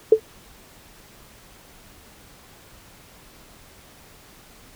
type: tone with exponential decay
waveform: sine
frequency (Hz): 439.1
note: A4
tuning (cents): -4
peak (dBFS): -4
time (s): 0.12-0.2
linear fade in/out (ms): 5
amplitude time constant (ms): 17
effects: pink hiss -49 dBFS RMS until 4.75 s